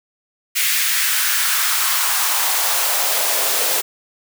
white noise with high-pass filter sweep, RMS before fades -18 dBFS, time 0.55-3.82 s, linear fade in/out 20 ms, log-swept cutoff 2100 to 450 Hz, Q 2, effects none

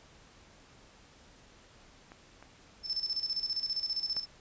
clicks, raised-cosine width 0.5 ms, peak -34 / -35 / -29 dBFS, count 3, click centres 2.119 / 2.426 / 4.167 s
sine tone with tremolo, 5280 Hz, E8, 2 cents sharp, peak -29 dBFS, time 2.83-4.26 s, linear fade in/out 50 ms, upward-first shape square, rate 15 Hz, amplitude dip 70%
effects pink hiss -58 dBFS RMS until 4.4 s + resampled to 16000 Hz

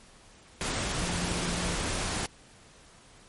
sine tone in noise, 174.6 Hz, F3, in tune, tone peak -34 dBFS, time 1.02-1.76 s, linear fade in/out 0 ms, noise pink, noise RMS -31 dBFS, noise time 0.61-2.26 s, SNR -6 dB, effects pink hiss -55 dBFS RMS until 3.28 s + MP3 48 kbps

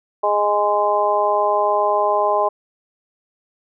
harmonic tone, 206.9 Hz, G#3, 6 cents flat, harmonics 2 / 3 / 4 / 5, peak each -23 / -19 / -20 / -20 dBFS, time 0.23-2.49 s, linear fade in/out 10 ms, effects none

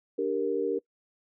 sine chord, G minor, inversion second, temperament equal, 293.7 / 392 / 466.2 Hz, D4 / G4 / Bb4, 0 / 0 / 0 cents, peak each -33 / -30 / -28 dBFS, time 0.18-0.79 s, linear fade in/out 10 ms, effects noise-tail reverb RT60 0.1 s tail -22 dB re dry

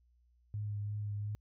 sine tone with vibrato, 103.83 Hz, G#2, in tune, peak -35 dBFS, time 0.54-1.35 s, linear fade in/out 0 ms, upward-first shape triangle, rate 2.9 Hz, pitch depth 21 cents each way, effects added 60 Hz sine -66 dBFS peak until 1.4 s

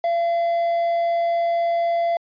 triangle tone with quantisation, 681 Hz, F5, 44 cents flat, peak -16 dBFS, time 0.04-2.17 s, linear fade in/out 2 ms, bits 7, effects resampled to 11025 Hz

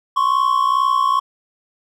triangle tone pair together, 1047.7 / 1110 Hz, C6 / C#6, +2 / +2 cents, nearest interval minor second, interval 100 cents, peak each -16 / -14 dBFS, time 0.16-1.2 s, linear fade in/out 10 ms, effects none

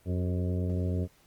harmonic tone with a mistuned harmonic, 89.9 Hz, F#2, 49 cents flat, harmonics 1 / 2 / 3 / 4 / 5 / 6 / 7, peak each -28 / -34 / -38 / -40 / -42 / -44 / -45 dBFS, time 0.05-1.08 s, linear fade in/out 50 ms, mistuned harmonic 4, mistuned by +48 cents, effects pink hiss -63 dBFS RMS until 1.26 s + Opus 24 kbps

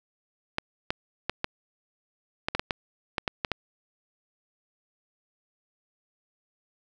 clicks, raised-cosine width 0.3 ms, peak -10 dBFS, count 12, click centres 0.584 / 0.905 / 1.296 / 1.444 / 2.485 / 2.55 / 2.595 / 2.708 / 3.182 / 3.278 / 3.448 / 3.517 s, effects none

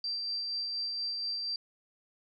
sine tone with tremolo, 4699 Hz, D8, in tune, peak -31 dBFS, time 0.04-1.56 s, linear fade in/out 2 ms, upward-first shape sine, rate 4.2 Hz, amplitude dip 25%, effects none

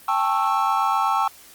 triangle chord, A dominant seventh, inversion third, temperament just, 792 / 880 / 1100 / 1320 Hz, G5 / A5 / C#6 / E6, +18 / 0 / -14 / +2 cents, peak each -22 dBFS, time 0.08-1.28 s, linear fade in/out 5 ms, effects white hiss -47 dBFS RMS until 1.54 s + Opus 32 kbps

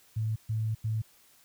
sine tone bursts at uneven times, 110 Hz, A2, in tune, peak -27 dBFS, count 3, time 0.16-0.36 / 0.49-0.75 / 0.84-1.02 s, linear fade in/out 10 ms, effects white hiss -61 dBFS RMS until 1.44 s

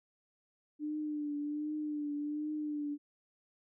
sine tone with vibrato, 297.8 Hz, D4, 24 cents sharp, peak -34 dBFS, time 0.79-2.98 s, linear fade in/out 50 ms, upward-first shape triangle, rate 1.3 Hz, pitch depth 44 cents each way, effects none

